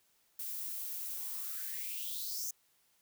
violet noise with high-pass filter sweep, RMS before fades -40 dBFS, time 0.39-2.51 s, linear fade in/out 5 ms, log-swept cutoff 220 to 6400 Hz, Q 6.4, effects white hiss -72 dBFS RMS until 3.01 s

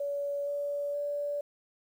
sine tone with pitch steps, 569 / 574 / 578.9 Hz, C#5 / D5 / D5, +45 / -40 / -25 cents, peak -30 dBFS, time 0-1.41 s, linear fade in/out 5 ms, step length 470 ms, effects 10-bit

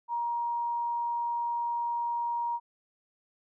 sine tone, 945 Hz, A#5, 23 cents sharp, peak -28 dBFS, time 0.08-2.6 s, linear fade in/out 50 ms, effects none

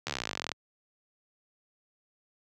slowing click train, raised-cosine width 0.2 ms, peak -14 dBFS, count 25, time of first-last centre 0.07-0.518 s, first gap 13 ms, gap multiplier 1.03, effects high-pass 80 Hz 12 dB/octave

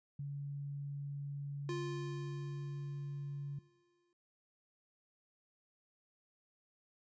sine tone, 141.9 Hz, C#3, 41 cents sharp, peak -39 dBFS, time 0.19-3.59 s, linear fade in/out 5 ms
square tone with exponential decay, 349.2 Hz, F4, in tune, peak -38 dBFS, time 1.69-4.13 s, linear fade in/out 1 ms, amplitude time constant 530 ms
effects noise-tail reverb RT60 0.8 s tail -23 dB re dry + resampled to 16000 Hz

